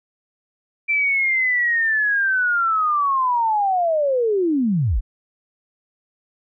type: linear sweep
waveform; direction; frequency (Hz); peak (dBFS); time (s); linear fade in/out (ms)
sine; down; 2349 to 32.39; -16; 0.88-5.01; 20
effects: none